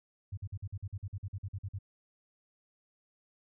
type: tone bursts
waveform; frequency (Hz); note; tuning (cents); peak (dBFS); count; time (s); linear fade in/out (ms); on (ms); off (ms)
sine; 98; G2; 0; -35; 15; 0.32-1.788; 10; 54; 47
effects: none